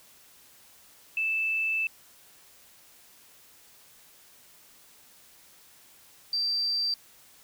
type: tone pair in turn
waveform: sine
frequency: 2637 / 4687 Hz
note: E7 / D8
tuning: 0 / -4 cents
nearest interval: minor seventh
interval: 996 cents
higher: second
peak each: -25 dBFS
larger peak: neither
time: 1.17-1.87 / 6.33-6.94 s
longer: first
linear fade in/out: 2 ms
effects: white hiss -56 dBFS RMS until 7.43 s